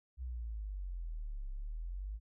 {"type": "exponential two-way sweep", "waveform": "sine", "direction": "down then up", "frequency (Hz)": [65.1, 33.13, 54.3], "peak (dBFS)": -38, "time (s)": [0.17, 2.2], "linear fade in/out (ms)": 50, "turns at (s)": 1.5, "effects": []}